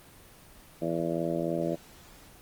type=harmonic tone; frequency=83.5 Hz; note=E2; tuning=23 cents sharp; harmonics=2 / 3 / 4 / 5 / 6 / 7 / 8; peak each=-34 / -37 / -32 / -38 / -37 / -33 / -37 dBFS; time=0.81-1.76 s; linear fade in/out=20 ms; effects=pink hiss -53 dBFS RMS until 2.41 s + Opus 24 kbps